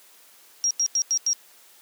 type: tone bursts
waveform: sine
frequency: 5630 Hz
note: F8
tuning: 13 cents sharp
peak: -19 dBFS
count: 5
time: 0.64-1.331 s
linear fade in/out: 0 ms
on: 67 ms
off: 89 ms
effects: white hiss -53 dBFS RMS until 1.81 s + high-pass 300 Hz 12 dB/octave